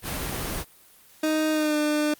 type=noise; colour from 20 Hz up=pink; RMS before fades=-30 dBFS; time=0.02-0.65 s; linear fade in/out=50 ms
type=tone with pitch glide; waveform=30% pulse; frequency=311.1 to 300 Hz; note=D#4 to D4; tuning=0 to +37 cents; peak=-19 dBFS; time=1.23-2.14 s; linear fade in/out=5 ms; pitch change=-63 cents; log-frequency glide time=1.51-1.77 s
effects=white hiss -54 dBFS RMS until 2.19 s + Opus 32 kbps